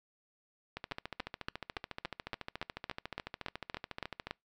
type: two click trains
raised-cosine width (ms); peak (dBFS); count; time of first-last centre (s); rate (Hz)
0.3; -20 / -23; 13 / 50; 0.92-4.31 / 0.77-4.27; 3.54 / 14
effects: noise-tail reverb RT60 0.2 s tail -26 dB re dry